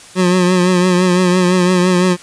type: tone with vibrato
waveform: 25% pulse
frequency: 181.1 Hz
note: F#3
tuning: 37 cents flat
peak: -6 dBFS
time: 0.15-2.17 s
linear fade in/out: 50 ms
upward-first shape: triangle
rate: 5.9 Hz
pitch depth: 52 cents each way
effects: white hiss -38 dBFS RMS until 2.22 s + resampled to 22050 Hz